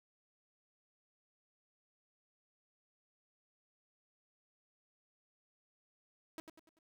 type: tone with echo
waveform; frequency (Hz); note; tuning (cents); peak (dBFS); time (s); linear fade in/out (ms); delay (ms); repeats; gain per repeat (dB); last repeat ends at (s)
sawtooth; 320.9; E4; -46; -39; 6.38-6.4; 0; 97; 4; -7; 6.788
effects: none